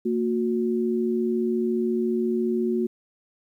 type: tone pair together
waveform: sine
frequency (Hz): 229.8 / 364.1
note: A#3 / F#4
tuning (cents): -25 / -28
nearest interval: minor sixth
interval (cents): 797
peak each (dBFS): -24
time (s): 0.05-2.87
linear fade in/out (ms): 10
effects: 10-bit